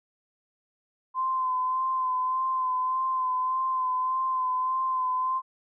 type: tone with vibrato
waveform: sine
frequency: 1031 Hz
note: C6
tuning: 26 cents flat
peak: -24 dBFS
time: 1.14-5.42 s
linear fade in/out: 50 ms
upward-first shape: sine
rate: 1.7 Hz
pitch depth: 25 cents each way
effects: none